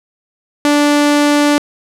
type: tone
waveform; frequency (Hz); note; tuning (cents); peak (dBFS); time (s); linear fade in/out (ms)
sawtooth; 292.3; D4; -8; -5; 0.65-1.58; 0
effects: low-pass 10000 Hz 12 dB/octave